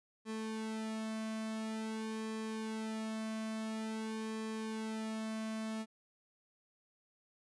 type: tone with flanger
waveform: sawtooth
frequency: 220 Hz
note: A3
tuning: in tune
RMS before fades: -40 dBFS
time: 0.25-5.86 s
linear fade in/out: 50 ms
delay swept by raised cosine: 1.4 to 2.16 ms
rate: 0.48 Hz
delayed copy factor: -0.85
effects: resampled to 24000 Hz